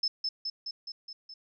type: tone with echo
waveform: sine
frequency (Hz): 5240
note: E8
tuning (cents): -11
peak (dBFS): -25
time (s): 0.03-0.08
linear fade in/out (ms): 5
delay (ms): 210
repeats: 6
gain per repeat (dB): -3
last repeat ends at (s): 1.34
effects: none